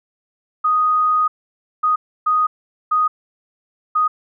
sine tone bursts at uneven times, 1244.5 Hz, D#6, in tune, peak -13 dBFS, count 5, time 0.64-1.28 / 1.83-1.96 / 2.26-2.47 / 2.91-3.08 / 3.95-4.08 s, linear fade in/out 10 ms, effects none

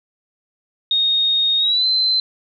sine tone with pitch glide, 3716 to 4076 Hz, A#7 to C8, -6 to -46 cents, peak -14 dBFS, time 0.91-2.2 s, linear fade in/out 2 ms, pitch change +160 cents, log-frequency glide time 1.58-1.86 s, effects none

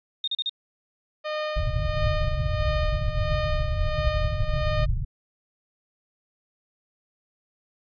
sine tone bursts, 3685 Hz, A#7, 21 cents flat, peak -24 dBFS, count 4, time 0.24-0.495 s, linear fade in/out 2 ms, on 36 ms, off 37 ms
sawtooth tone with tremolo, 611 Hz, D#5, 32 cents flat, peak -22 dBFS, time 1.24-4.86 s, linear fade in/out 20 ms, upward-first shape sine, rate 1.5 Hz, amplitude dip 60%
pink low-pass noise, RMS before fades -25 dBFS, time 1.56-5.05 s, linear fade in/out 10 ms, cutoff 150 Hz, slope 96 dB/octave
effects resampled to 11025 Hz

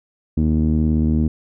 sawtooth tone with low-pass filter, 77.78 Hz, D#2, in tune, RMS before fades -17 dBFS, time 0.37-1.28 s, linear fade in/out 5 ms, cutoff 260 Hz, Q 3.6, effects none

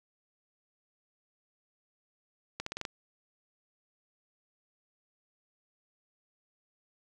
accelerating click train, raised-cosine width 0.2 ms, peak -18 dBFS, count 6, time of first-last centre 2.6-2.852 s, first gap 64 ms, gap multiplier 0.88, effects none

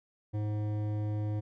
triangle tone with hard clipping, 105.5 Hz, G#2, 28 cents sharp, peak -32 dBFS, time 0.33-1.41 s, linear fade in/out 20 ms, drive 16 dB, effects none

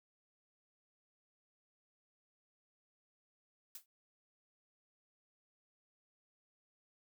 blue noise with exponential decay, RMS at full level -44 dBFS, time 3.75-3.86 s, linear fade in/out 2 ms, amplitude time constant 23 ms, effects none

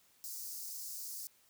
white high-pass noise, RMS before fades -44 dBFS, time 0.24-1.27 s, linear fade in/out 0 ms, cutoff 4700 Hz, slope 48 dB/octave, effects white hiss -68 dBFS RMS until 1.49 s

